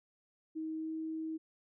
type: tone with pitch glide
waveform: sine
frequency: 316.8 to 318.8 Hz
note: D#4 to D#4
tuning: +31 to +42 cents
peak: -36 dBFS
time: 0.55-1.38 s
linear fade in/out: 20 ms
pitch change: +11 cents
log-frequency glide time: 0.77-0.91 s
effects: none